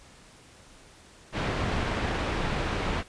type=low-pass noise; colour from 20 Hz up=pink; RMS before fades=-29 dBFS; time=1.32-3.04 s; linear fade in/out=50 ms; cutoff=2800 Hz; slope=12 dB/octave; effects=pink hiss -53 dBFS RMS until 3.08 s + resampled to 22050 Hz